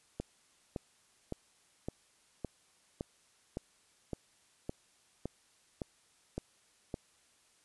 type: click train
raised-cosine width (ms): 2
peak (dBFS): -23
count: 13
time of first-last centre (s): 0.2-6.942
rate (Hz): 1.78
effects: white hiss -68 dBFS RMS until 7.64 s + resampled to 24000 Hz